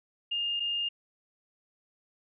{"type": "tone pair in turn", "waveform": "sine", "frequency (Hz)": [2823, 2823], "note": ["F7", "F7"], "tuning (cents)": [18, 18], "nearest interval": "unison", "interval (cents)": 0, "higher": "neither", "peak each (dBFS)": [-28, -28], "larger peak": "neither", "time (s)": [[0.31, 0.6], [0.6, 0.89]], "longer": "neither", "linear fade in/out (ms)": 10, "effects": []}